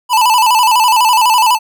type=tone with vibrato; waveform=square; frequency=932.3 Hz; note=A#5; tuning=in tune; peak=-8 dBFS; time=0.09-1.59 s; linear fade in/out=50 ms; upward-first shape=square; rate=12 Hz; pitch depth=100 cents each way; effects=none